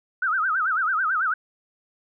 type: tone with vibrato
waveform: sine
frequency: 1397 Hz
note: F6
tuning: in tune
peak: -20 dBFS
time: 0.22-1.34 s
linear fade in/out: 5 ms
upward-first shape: sine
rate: 9.1 Hz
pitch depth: 210 cents each way
effects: none